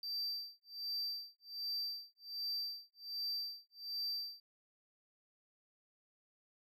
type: tone with tremolo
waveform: triangle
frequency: 4675 Hz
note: D8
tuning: 9 cents flat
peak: -35 dBFS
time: 0.03-4.4 s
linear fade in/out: 2 ms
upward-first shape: sine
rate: 1.3 Hz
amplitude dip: 100%
effects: none